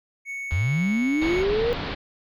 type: tone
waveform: triangle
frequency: 2217 Hz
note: C#7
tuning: in tune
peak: -28 dBFS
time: 0.25-1.45 s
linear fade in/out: 50 ms
type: click train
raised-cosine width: 0.3 ms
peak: -24 dBFS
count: 112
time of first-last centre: 0.51-1.314 s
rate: 138 Hz
type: linear sweep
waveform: sine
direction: up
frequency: 75.1 to 487.3 Hz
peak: -20 dBFS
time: 0.52-1.73 s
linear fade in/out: 0 ms
type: low-pass noise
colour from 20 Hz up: pink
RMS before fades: -30 dBFS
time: 1.21-1.95 s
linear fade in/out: 10 ms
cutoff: 4400 Hz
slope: 48 dB/octave
effects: none